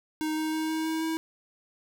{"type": "tone with pitch steps", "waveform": "square", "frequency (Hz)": [311.1, 313.3, 315.4, 317.6, 319.8, 322.1], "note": ["D#4", "D#4", "D#4", "D#4", "D#4", "E4"], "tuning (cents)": [0, 12, 24, 36, 48, -40], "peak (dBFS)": -28, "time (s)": [0.21, 1.17], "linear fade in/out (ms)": 0, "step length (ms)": 160, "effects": []}